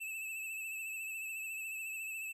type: tone with vibrato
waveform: square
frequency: 2627 Hz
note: E7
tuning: 7 cents flat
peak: -40 dBFS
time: 0-2.33 s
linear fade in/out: 20 ms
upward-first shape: triangle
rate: 14 Hz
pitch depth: 49 cents each way
effects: none